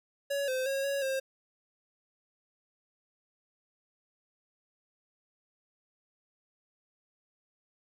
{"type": "tone with pitch steps", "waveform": "square", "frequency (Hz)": [562, 517, 545, 557, 533], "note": ["C#5", "C5", "C#5", "C#5", "C5"], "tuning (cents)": [24, -21, -29, 8, 32], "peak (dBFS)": -30, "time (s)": [0.3, 1.2], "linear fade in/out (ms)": 10, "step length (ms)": 180, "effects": []}